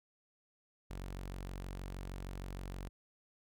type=tone; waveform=sawtooth; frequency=46.4 Hz; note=F#1; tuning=6 cents sharp; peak=-38 dBFS; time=0.9-2.89 s; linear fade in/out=10 ms; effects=none